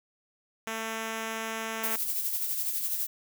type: tone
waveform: 5% pulse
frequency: 223.2 Hz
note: A3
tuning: 25 cents sharp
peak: -21 dBFS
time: 0.67-1.96 s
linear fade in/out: 2 ms
type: noise with tremolo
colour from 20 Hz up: violet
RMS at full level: -29 dBFS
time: 1.83-3.07 s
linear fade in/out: 10 ms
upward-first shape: sine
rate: 12 Hz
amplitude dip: 45%
effects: none